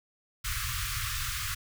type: band-stop noise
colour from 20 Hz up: pink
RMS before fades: -33 dBFS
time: 0.44-1.55 s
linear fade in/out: 10 ms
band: 130 to 1100 Hz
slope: 96 dB/octave
effects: none